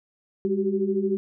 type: tone cluster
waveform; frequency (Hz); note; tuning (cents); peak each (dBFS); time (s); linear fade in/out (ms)
sine; 201.7 / 377.6 / 390.8; G3 / F#4 / G4; +50 / +35 / -5; -26; 0.45-1.17; 0
effects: none